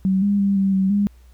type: tone with pitch steps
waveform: sine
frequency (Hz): 190.3 / 202.3 / 198.5 / 194.5 / 191.2 / 203.1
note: F#3 / G#3 / G3 / G3 / G3 / G#3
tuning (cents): +49 / -45 / +22 / -13 / -43 / -38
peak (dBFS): -15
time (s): 0.05-1.07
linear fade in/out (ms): 0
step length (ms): 170
effects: added 61 Hz sine -45 dBFS peak until 1.33 s + pink hiss -60 dBFS RMS until 1.33 s